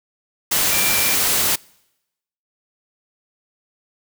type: tone in noise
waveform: sine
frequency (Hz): 2358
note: D7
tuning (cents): +6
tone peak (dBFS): -25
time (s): 0.71-1.15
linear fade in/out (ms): 10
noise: white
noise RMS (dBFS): -18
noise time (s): 0.51-1.56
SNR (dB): -10
effects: noise-tail reverb RT60 0.9 s tail -26 dB re dry